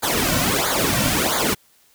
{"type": "noise with flanger", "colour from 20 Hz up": "pink", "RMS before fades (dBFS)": -20, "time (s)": [0.02, 1.55], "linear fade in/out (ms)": 20, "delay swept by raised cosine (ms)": [0.36, 2.46], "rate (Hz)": 1.5, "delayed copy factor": -0.9, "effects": ["white hiss -57 dBFS RMS until 1.94 s"]}